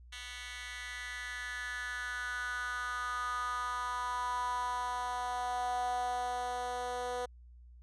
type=tone with high-pass filter sweep; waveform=10% pulse; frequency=246.9 Hz; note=B3; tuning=in tune; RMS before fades=-37 dBFS; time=0.12-7.26 s; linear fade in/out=10 ms; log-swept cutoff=2400 to 550 Hz; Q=5.4; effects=added 60 Hz sine -52 dBFS peak until 7.82 s + resampled to 24000 Hz